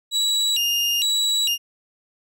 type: tone with vibrato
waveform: 35% pulse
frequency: 3322 Hz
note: G#7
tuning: in tune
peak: -17 dBFS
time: 0.11-1.58 s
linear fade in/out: 50 ms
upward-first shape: square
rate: 1.1 Hz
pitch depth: 280 cents each way
effects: none